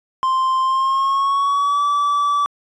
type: tone with pitch glide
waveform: triangle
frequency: 1046.5 to 1154.5 Hz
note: C6 to D6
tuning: 0 to -30 cents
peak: -13 dBFS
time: 0.23-2.46 s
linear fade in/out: 0 ms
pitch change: +170 cents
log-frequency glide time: 0.62-1.83 s
effects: resampled to 22050 Hz